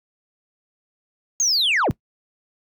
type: linear sweep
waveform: sine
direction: down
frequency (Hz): 6645 to 46.25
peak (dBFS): -14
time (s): 1.4-1.91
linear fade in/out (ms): 0
effects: noise-tail reverb RT60 0.1 s tail -23 dB re dry + tanh soft clip ceiling -15 dBFS